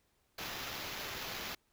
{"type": "noise with sample-and-hold", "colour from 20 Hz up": "blue", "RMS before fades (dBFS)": -42, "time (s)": [0.38, 1.55], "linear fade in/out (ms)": 5, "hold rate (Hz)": 8820, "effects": ["pink hiss -75 dBFS RMS until 1.72 s"]}